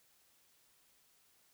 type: silence
effects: white hiss -70 dBFS RMS until 1.53 s